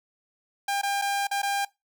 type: tone with dropouts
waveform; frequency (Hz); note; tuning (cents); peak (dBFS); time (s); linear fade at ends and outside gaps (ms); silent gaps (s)
sawtooth; 800; G5; +35; -21; 0.68-1.65; 5; 0.815-0.832 / 1.016-1.02 / 1.271-1.312 / 1.419-1.43
effects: noise-tail reverb RT60 0.2 s tail -21 dB re dry